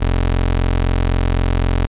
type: tone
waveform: 25% pulse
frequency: 43.89 Hz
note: F1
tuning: 9 cents sharp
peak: -10 dBFS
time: 0-1.87 s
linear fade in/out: 20 ms
effects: resampled to 8000 Hz